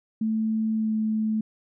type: tone with pitch glide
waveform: sine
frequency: 220 to 217.7 Hz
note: A3 to A3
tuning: 0 to -18 cents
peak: -22 dBFS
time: 0.21-1.41 s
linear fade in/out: 5 ms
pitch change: -18 cents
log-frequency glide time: 0.74-0.93 s
effects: none